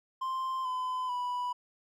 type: tone with pitch steps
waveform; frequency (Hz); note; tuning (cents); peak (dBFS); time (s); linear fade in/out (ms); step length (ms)
triangle; 1046.5 / 1015.5 / 985.5; C6 / B5 / B5; 0 / +48 / -4; -29; 0.21-1.53; 10; 440
effects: none